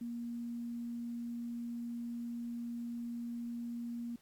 sine tone with quantisation, 236.3 Hz, A#3, 24 cents sharp, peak -38 dBFS, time 0.01-4.16 s, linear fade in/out 5 ms, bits 11, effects pink hiss -69 dBFS RMS until 4.21 s + AAC 64 kbps

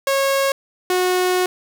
sawtooth tone pair in turn, 547 / 365.1 Hz, C#5 / F#4, -23 / -23 cents, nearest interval perfect fifth, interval 700 cents, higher first, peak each -12 dBFS, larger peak neither, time 0.07-0.52 / 0.9-1.46 s, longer second, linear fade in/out 2 ms, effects 7-bit

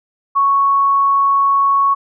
sine tone, 1108.7 Hz, C#6, in tune, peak -10 dBFS, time 0.35-1.95 s, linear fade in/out 20 ms, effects none

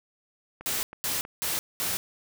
click train, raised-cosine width 0.5 ms, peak -26 dBFS, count 4, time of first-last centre 0.61-1.572 s, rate 3.12 Hz
white noise bursts, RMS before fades -29 dBFS, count 4, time 0.66-1.97 s, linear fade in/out 0 ms, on 170 ms, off 210 ms
effects none

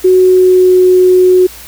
sine tone with pitch glide, 370 to 366.8 Hz, F#4 to F#4, 0 to -15 cents, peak -3 dBFS, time 0.04-1.47 s, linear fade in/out 10 ms, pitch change -15 cents, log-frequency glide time 0.21-0.8 s, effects added 60 Hz sine -38 dBFS peak until 1.67 s + white hiss -32 dBFS RMS until 1.67 s

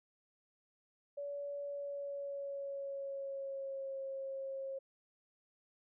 sine tone with pitch glide, 570 to 539.9 Hz, C#5 to C#5, +48 to -46 cents, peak -39 dBFS, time 1.17-4.79 s, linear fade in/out 10 ms, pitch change -94 cents, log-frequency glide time 1.64-4 s, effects none

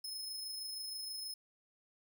sawtooth tone with amplitude modulation, 5180 Hz, E8, 31 cents flat, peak -37 dBFS, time 0.04-1.34 s, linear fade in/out 5 ms, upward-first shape sine, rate 26.3 Hz, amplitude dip 30%, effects none

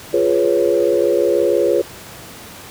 sine chord, C# dominant seventh, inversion first, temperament equal, 349.2 / 415.3 / 493.9 / 554.4 Hz, E#4 / G#4 / B4 / C#5, 0 / 0 / 0 / 0 cents, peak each -18 dBFS, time 0.13-1.82 s, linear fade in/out 10 ms, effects pink hiss -36 dBFS RMS until 2.7 s + high-pass 80 Hz 12 dB/octave

